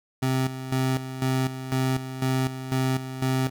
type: tone with tremolo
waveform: 25% pulse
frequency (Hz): 130.81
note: C3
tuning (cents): 0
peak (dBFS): -18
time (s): 0.22-3.5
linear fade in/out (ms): 10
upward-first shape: square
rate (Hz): 2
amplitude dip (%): 70
effects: none